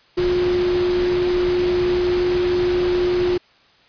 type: tone in noise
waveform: sine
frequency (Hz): 357.9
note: F4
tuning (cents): +42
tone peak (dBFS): -16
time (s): 0.17-3.38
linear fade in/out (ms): 10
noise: pink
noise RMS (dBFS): -28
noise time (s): 0.17-3.38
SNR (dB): +9
effects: white hiss -54 dBFS RMS until 3.88 s + resampled to 11025 Hz